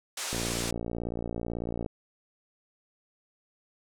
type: band-pass noise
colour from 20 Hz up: white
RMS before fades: -35 dBFS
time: 0.17-0.71 s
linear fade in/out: 5 ms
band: 380 to 9200 Hz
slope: 24 dB/octave
type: click train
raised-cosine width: 2 ms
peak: -20 dBFS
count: 90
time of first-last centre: 0.33-1.862 s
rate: 58.1 Hz
effects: none